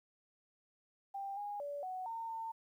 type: tone with pitch steps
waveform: sine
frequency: 790 / 821 / 575 / 743 / 911 / 903 Hz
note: G5 / G#5 / D5 / F#5 / A#5 / A5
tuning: +13 / -20 / -37 / +7 / -40 / +45 cents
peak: -39 dBFS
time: 1.14-2.52 s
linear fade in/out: 10 ms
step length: 230 ms
effects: 12-bit